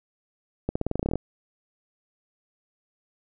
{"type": "accelerating click train", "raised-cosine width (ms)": 2, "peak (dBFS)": -12, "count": 13, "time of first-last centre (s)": [0.69, 1.156], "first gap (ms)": 65, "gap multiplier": 0.9, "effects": []}